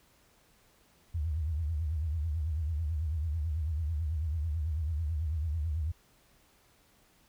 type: tone with vibrato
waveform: sine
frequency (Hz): 78.4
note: D#2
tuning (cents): +14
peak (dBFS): -29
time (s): 1.14-5.92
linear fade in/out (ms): 10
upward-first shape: triangle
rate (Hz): 9.1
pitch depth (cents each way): 180
effects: pink hiss -65 dBFS RMS until 7.28 s